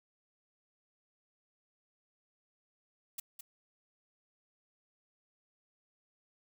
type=noise with echo; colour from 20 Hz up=blue; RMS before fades=-40 dBFS; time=3.18-3.2 s; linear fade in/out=5 ms; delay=210 ms; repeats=1; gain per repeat=-7 dB; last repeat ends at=3.41 s; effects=none